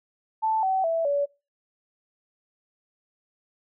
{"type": "tone with pitch steps", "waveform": "sine", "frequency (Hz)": [880, 761.7, 659.3, 570.6], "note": ["A5", "G5", "E5", "C#5"], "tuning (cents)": [0, -50, 0, 50], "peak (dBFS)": -21, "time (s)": [0.42, 1.26], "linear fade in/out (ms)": 20, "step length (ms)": 210, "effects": ["noise-tail reverb RT60 0.3 s tail -24 dB re dry"]}